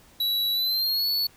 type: tone with pitch glide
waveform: square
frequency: 3920 to 4426 Hz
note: B7 to C#8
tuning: -14 to -3 cents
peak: -23 dBFS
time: 0.2-1.27 s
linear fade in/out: 5 ms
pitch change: +211 cents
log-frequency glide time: 0.53-1.08 s
effects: pink hiss -55 dBFS RMS until 1.36 s

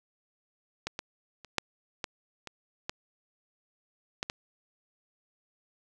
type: clicks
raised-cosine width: 0.2 ms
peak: -15 / -17 / -29 / -8 / -15 / -23 / -15 / -14 / -16 dBFS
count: 9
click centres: 0.87 / 0.991 / 1.447 / 1.583 / 2.042 / 2.473 / 2.895 / 4.229 / 4.299 s
effects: none

